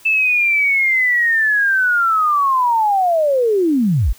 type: linear sweep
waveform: sine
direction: down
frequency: 2644 to 35.09 Hz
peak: -12 dBFS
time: 0.05-4.13 s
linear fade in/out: 10 ms
effects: white hiss -46 dBFS RMS until 4.18 s